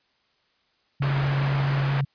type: tone with vibrato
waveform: sine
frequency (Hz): 138.59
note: C#3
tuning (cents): 0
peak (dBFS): -21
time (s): 1-2.05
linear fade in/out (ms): 10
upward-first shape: triangle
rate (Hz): 4.6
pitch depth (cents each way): 10
type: low-pass noise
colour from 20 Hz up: white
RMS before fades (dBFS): -32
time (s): 1.02-2.01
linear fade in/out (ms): 2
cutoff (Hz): 1700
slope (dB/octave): 12
effects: white hiss -67 dBFS RMS until 2.14 s + resampled to 11025 Hz